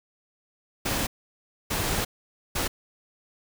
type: noise bursts at uneven times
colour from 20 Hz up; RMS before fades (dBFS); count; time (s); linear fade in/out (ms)
pink; -27; 3; 0.85-1.07 / 1.7-2.05 / 2.55-2.68; 10
effects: none